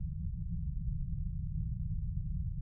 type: low-pass noise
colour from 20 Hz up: pink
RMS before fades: -36 dBFS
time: 0-2.61 s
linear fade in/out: 10 ms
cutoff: 180 Hz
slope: 96 dB/octave
effects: none